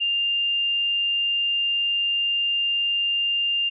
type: tone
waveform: sine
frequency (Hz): 2799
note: F7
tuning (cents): +3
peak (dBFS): -20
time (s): 0-3.7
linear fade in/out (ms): 20
effects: none

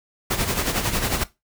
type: noise with tremolo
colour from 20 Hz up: pink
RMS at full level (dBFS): -21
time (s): 0.3-1.24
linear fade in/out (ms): 10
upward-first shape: sine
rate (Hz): 11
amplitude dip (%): 60
effects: noise-tail reverb RT60 0.2 s tail -17 dB re dry

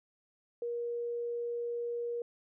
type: tone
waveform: sine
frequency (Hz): 474.4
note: A#4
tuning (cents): +30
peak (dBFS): -33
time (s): 0.62-2.22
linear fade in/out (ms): 2
effects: none

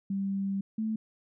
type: tone pair in turn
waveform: sine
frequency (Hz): 196 / 219.2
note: G3 / A3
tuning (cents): 0 / -6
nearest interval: major second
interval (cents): 194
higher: second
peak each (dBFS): -28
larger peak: neither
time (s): 0.1-0.61 / 0.78-0.96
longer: first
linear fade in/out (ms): 5
effects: none

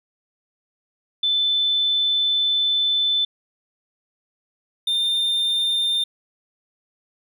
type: tone pair in turn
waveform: sine / triangle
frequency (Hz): 3520 / 3609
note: A7 / A7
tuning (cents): 0 / +43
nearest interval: unison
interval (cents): 43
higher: second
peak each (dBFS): -17 / -17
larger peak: neither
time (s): 1.23-3.25 / 4.87-6.04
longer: first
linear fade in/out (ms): 5
effects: none

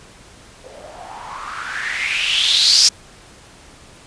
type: noise with low-pass filter sweep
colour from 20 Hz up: violet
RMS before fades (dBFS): -19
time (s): 0.64-2.89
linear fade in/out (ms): 5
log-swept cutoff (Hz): 490 to 5400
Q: 6.1
effects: pink hiss -44 dBFS RMS until 4.06 s + resampled to 22050 Hz

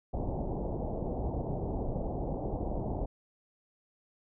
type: low-pass noise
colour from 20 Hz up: pink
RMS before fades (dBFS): -34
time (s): 0.13-3.06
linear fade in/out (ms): 10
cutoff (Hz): 820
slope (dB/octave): 48
effects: none

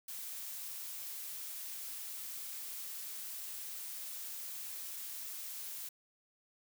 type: noise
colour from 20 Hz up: blue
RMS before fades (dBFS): -44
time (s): 0.08-5.89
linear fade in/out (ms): 5
effects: none

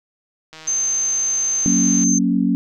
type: click train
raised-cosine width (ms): 0.2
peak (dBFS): -21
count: 239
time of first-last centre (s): 0.53-2.036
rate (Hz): 158
type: tone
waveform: sine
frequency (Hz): 6272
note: G8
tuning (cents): 0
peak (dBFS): -17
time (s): 0.67-2.19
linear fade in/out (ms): 10
type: chord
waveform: sine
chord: F# major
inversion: none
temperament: equal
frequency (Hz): 185 / 233.1 / 277.2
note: F#3 / A#3 / C#4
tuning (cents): 0 / 0 / 0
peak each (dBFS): -19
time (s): 1.66-2.55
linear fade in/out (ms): 0
effects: none

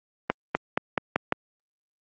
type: accelerating click train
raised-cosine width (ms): 0.5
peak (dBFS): -6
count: 6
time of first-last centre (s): 0.3-1.324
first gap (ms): 250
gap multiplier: 0.9
effects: high-pass 150 Hz 12 dB/octave + Opus 24 kbps

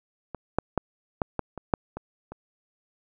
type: clicks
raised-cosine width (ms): 1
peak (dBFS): -20 / -8 / -9 / -10 / -12 / -22 / -6 / -20 / -25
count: 9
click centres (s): 0.347 / 0.586 / 0.777 / 1.218 / 1.393 / 1.577 / 1.738 / 1.97 / 2.32
effects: none

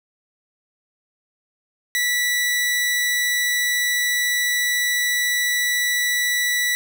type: tone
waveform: sawtooth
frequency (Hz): 1958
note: B6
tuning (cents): -15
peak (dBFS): -15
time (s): 1.95-6.75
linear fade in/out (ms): 0
effects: none

